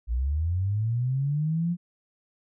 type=linear sweep; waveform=sine; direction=up; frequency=54.9 to 177.3 Hz; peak=-23 dBFS; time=0.07-1.77 s; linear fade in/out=50 ms; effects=none